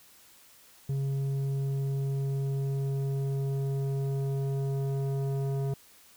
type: tone with low-pass filter sweep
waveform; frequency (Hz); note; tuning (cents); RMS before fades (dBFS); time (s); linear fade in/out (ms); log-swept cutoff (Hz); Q
square; 136.9; C#3; -21; -30; 0.89-5.74; 5; 280 to 580; 1
effects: white hiss -57 dBFS RMS until 6.16 s